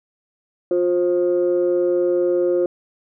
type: tone pair together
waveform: sine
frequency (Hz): 354.5 / 530.4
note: F4 / C5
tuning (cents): +26 / +23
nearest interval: perfect fifth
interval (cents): 697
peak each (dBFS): -16 / -19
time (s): 0.71-2.66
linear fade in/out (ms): 2
effects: tanh soft clip ceiling -10 dBFS